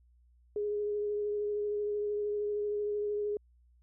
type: tone with vibrato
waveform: sine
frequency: 415.3 Hz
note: G#4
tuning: in tune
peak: -30 dBFS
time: 0.56-3.37 s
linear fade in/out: 2 ms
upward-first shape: triangle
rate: 13 Hz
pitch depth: 18 cents each way
effects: added 60 Hz sine -61 dBFS peak until 3.82 s